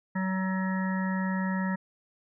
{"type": "harmonic tone", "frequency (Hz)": 188.7, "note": "F#3", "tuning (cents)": 34, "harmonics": [1, 3, 5, 7, 9, 10], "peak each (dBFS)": [-27, -41, -37, -42, -40, -39], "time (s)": [0.15, 1.76], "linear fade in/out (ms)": 10, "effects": []}